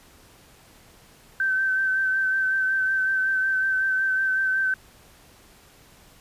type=tone with vibrato; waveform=sine; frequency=1544 Hz; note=G6; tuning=27 cents flat; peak=-20 dBFS; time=1.4-4.74 s; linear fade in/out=2 ms; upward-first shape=sine; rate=5.4 Hz; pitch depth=23 cents each way; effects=pink hiss -53 dBFS RMS until 6.2 s + resampled to 32000 Hz